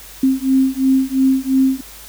sine beating tone pair, 263.5 / 266.4 Hz, C4 / C4, +12 / +31 cents, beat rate 2.9 Hz, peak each -15 dBFS, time 0.23-1.81 s, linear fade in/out 5 ms, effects added 50 Hz sine -43 dBFS peak until 2.08 s + white hiss -38 dBFS RMS until 2.08 s

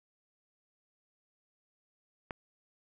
click, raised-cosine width 0.5 ms, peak -22 dBFS, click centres 2.308 s, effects none

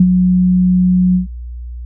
sine tone with ADSR envelope, 182.2 Hz, F#3, 26 cents flat, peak -3 dBFS, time 0-1.27 s, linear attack 5 ms, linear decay 52 ms, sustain -5 dB, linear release 120 ms, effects added 60 Hz sine -24 dBFS peak until 1.85 s

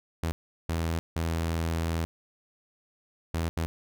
sawtooth tone bursts at uneven times, 82.41 Hz, E2, in tune, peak -23 dBFS, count 5, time 0.23-0.32 / 0.69-0.99 / 1.16-2.05 / 3.34-3.49 / 3.57-3.66 s, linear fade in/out 0 ms, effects none

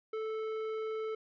sine tone with tanh clipping, 438.5 Hz, A4, 6 cents flat, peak -36 dBFS, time 0.13-1.15 s, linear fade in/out 5 ms, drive 12 dB, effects none

